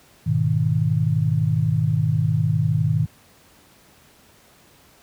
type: chord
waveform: sine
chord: G# minor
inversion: none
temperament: equal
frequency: 103.83 / 123.47 / 155.56 Hz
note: G#2 / B2 / D#3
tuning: 0 / 0 / 0 cents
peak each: -22 / -22 / -20 dBFS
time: 0.26-3.06 s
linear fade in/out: 10 ms
effects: pink hiss -53 dBFS RMS until 5.02 s + high-pass 60 Hz 12 dB/octave